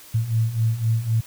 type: beating tone pair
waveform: sine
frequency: 110.6 / 114.5 Hz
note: A2 / A#2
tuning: +9 / -31 cents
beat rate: 3.9 Hz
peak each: -24 / -20 dBFS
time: 0.14-1.21 s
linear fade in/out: 10 ms
effects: white hiss -45 dBFS RMS until 1.26 s